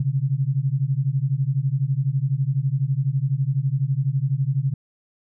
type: beating tone pair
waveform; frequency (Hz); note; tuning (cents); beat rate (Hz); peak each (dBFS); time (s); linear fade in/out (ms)
sine; 129.9 / 141.9; C3 / C#3; -12 / +41; 12; -22; 0-4.74; 5
effects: none